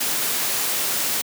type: noise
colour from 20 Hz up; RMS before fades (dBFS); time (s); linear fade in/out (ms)
white; -23; 0-1.22; 10
effects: high-pass 150 Hz 12 dB/octave